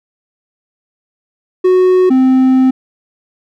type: tone pair in turn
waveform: triangle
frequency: 368.5 / 260.1 Hz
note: F#4 / C4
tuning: -7 / -10 cents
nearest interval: tritone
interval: 603 cents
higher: first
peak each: -4 dBFS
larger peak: neither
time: 1.64-2.1 / 2.1-2.71 s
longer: second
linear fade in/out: 10 ms
effects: none

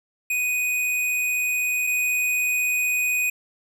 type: tone pair in turn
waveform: square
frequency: 2489 / 2489 Hz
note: D#7 / D#7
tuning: 0 / 0 cents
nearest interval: unison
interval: 0 cents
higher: neither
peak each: -22 / -21 dBFS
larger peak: second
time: 0.3-1.87 / 1.87-3.3 s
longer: first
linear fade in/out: 5 ms
effects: none

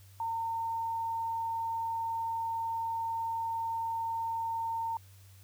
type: tone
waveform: sine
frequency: 911 Hz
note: A#5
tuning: 40 cents flat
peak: -31 dBFS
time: 0.2-4.97 s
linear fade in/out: 2 ms
effects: added 96 Hz sine -53 dBFS peak until 5.43 s + white hiss -62 dBFS RMS until 5.43 s

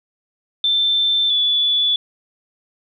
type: tone pair in turn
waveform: sine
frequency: 3550 / 3449 Hz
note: A7 / A7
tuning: +15 / -35 cents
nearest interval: unison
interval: 50 cents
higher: first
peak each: -14 dBFS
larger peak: neither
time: 0.64-1.3 / 1.3-1.96 s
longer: neither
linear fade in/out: 2 ms
effects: none

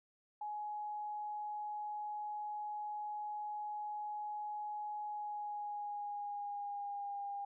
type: tone with pitch glide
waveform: sine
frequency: 839 to 806.2 Hz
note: G#5 to G5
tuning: +17 to +48 cents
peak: -39 dBFS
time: 0.41-7.45 s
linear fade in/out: 5 ms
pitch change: -69 cents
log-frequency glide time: 5.03-7.22 s
effects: none

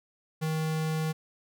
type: tone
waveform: square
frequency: 157.8 Hz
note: D#3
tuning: 25 cents sharp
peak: -28 dBFS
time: 0.41-1.13 s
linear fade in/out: 20 ms
effects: none

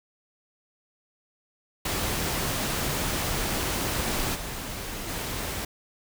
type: noise with level steps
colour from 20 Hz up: pink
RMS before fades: -28 / -35 / -32 dBFS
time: 1.85-5.65 s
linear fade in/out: 5 ms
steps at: 4.34 / 5.07 s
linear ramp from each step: 20 ms
effects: none

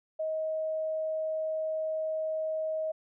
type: tone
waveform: sine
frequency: 631 Hz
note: D#5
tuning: 24 cents sharp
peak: -29 dBFS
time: 0.19-2.92 s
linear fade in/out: 10 ms
effects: none

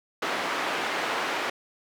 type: band-pass noise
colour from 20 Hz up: white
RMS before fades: -29 dBFS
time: 0.22-1.5 s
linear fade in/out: 5 ms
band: 310 to 1900 Hz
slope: 12 dB/octave
effects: none

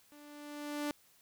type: tone with level ramp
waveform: sawtooth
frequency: 293.7 Hz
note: D4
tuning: in tune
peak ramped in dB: -51 to -29 dBFS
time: 0.12-0.91 s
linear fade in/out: 0 ms
effects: white hiss -66 dBFS RMS until 1.21 s

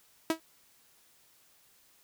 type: tone with exponential decay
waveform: sawtooth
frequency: 323 Hz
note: E4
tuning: 35 cents flat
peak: -19 dBFS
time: 0.3-0.4 s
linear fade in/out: 2 ms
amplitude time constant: 21 ms
effects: white hiss -64 dBFS RMS until 2.03 s

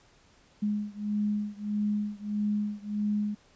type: beating tone pair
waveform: sine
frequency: 207.7 / 209.3 Hz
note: G#3 / G#3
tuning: 0 / +14 cents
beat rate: 1.6 Hz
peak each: -30 / -31 dBFS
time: 0.62-3.35 s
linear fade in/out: 10 ms
effects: pink hiss -61 dBFS RMS until 3.55 s + resampled to 16000 Hz

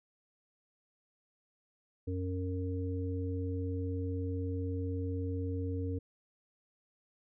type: harmonic tone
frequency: 92 Hz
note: F#2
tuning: 9 cents flat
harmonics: 1 / 3 / 5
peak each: -34 / -39 / -41 dBFS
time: 2.07-5.99 s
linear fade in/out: 10 ms
effects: none

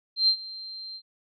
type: tone with ADSR envelope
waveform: sine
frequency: 4150 Hz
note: C8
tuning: 15 cents flat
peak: -16 dBFS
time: 0.16-1.02 s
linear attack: 120 ms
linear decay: 79 ms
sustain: -20 dB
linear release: 65 ms
effects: none

